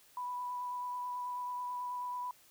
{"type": "tone with vibrato", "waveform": "sine", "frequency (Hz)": 987.8, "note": "B5", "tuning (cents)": 0, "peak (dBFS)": -36, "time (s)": [0.17, 2.31], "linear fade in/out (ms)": 2, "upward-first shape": "triangle", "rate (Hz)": 9.2, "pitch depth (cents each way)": 14, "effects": ["white hiss -63 dBFS RMS until 2.5 s"]}